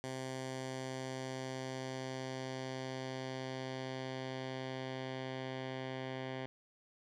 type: tone with low-pass filter sweep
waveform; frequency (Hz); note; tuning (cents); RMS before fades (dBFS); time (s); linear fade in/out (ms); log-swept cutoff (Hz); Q
10% pulse; 130.81; C3; 0; -42; 0.04-6.46; 0; 8000 to 3000; 1.3
effects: none